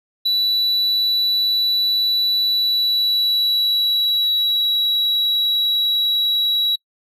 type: tone with pitch glide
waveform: triangle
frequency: 3951 to 3890 Hz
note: B7 to B7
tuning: 0 to -27 cents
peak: -14 dBFS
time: 0.25-6.76 s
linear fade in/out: 10 ms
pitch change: -27 cents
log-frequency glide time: 2.42-4.7 s
effects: noise-tail reverb RT60 0.1 s tail -25 dB re dry